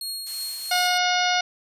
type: tone with tremolo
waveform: sawtooth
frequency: 4287 Hz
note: C8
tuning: 41 cents sharp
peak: -25 dBFS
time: 0.01-0.98 s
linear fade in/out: 2 ms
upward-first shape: triangle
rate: 3 Hz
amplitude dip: 45%
type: noise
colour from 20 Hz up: blue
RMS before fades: -36 dBFS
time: 0.26-0.88 s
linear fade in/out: 10 ms
type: harmonic tone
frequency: 721 Hz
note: F#5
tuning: 45 cents flat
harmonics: 1 / 2 / 3 / 4 / 5 / 6 / 7 / 8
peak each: -23 / -26 / -28 / -29 / -30 / -31 / -31 / -32 dBFS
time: 0.71-1.41 s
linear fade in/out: 5 ms
effects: resampled to 32000 Hz